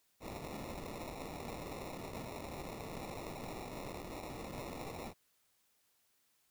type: noise with sample-and-hold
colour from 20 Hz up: violet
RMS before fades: -45 dBFS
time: 0.2-5.14 s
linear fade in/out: 50 ms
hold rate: 1575 Hz
effects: white hiss -75 dBFS RMS until 6.5 s